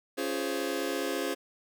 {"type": "chord", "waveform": "sawtooth", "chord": "Db major seventh", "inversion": "none", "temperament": "just", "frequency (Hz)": [277.2, 346.5, 415.8, 519.7], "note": ["Db4", "F4", "Ab4", "C5"], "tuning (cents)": [0, -14, 2, -12], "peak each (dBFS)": -31, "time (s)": [0.17, 1.35], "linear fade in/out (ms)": 20, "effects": []}